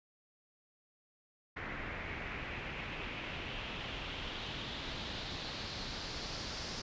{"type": "noise with low-pass filter sweep", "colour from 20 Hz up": "pink", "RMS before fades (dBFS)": -42, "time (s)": [1.56, 6.82], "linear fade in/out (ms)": 10, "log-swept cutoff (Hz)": [2000, 5200], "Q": 2.9, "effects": ["resampled to 16000 Hz"]}